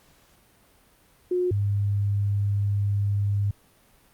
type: tone pair in turn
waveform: sine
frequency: 360.6 / 101.19 Hz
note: F#4 / G#2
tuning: -45 / -45 cents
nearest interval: octave + minor seventh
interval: 2200 cents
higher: first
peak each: -21 dBFS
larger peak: neither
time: 1.31-1.51 / 1.51-3.51 s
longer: second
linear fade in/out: 5 ms
effects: pink hiss -59 dBFS RMS until 4.13 s + Opus 48 kbps